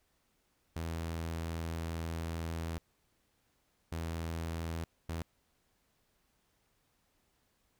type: tone bursts at uneven times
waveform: sawtooth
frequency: 82.41 Hz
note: E2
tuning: in tune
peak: -32 dBFS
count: 3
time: 0.76-2.78 / 3.92-4.84 / 5.09-5.22 s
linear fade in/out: 0 ms
effects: pink hiss -75 dBFS RMS until 7.79 s